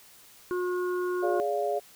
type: harmonic tone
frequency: 360.3 Hz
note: F#4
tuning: 46 cents flat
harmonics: 1 / 3 / 4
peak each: -27 / -37 / -39 dBFS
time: 0.51-1.4 s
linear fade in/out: 0 ms
type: chord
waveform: sine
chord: D diminished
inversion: second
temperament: equal with one note detuned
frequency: 415.3 / 577.2 / 698.5 Hz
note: Ab4 / D5 / F5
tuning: 0 / -30 / 0 cents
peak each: -30 dBFS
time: 1.22-1.8 s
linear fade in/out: 20 ms
effects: white hiss -54 dBFS RMS until 1.95 s